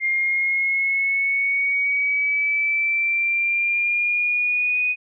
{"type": "linear sweep", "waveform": "sine", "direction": "up", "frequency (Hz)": [2115, 2489], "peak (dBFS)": -18, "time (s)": [0, 4.96], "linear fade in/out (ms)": 50, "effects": []}